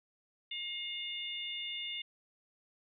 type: harmonic tone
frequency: 712 Hz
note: F5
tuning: 33 cents sharp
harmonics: 3 / 4 / 5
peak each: -44 / -40 / -42 dBFS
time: 0.51-2.02 s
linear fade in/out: 5 ms
effects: none